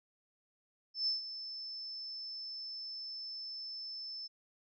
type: tone with ADSR envelope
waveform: sine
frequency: 5274 Hz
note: E8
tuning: in tune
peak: -29 dBFS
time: 0.94-4.28 s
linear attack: 130 ms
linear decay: 140 ms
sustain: -12 dB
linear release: 20 ms
effects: none